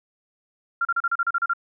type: tone bursts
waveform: sine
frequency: 1383 Hz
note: F6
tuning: 17 cents flat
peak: -19 dBFS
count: 10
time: 0.81-1.535 s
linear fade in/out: 5 ms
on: 41 ms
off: 35 ms
effects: none